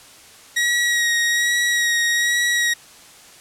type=tone with vibrato; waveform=sawtooth; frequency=1900 Hz; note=A#6; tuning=33 cents sharp; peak=-13 dBFS; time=0.56-2.74 s; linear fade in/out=10 ms; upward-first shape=sine; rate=1.2 Hz; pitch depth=20 cents each way; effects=white hiss -45 dBFS RMS until 3.4 s + low-pass 10000 Hz 12 dB/octave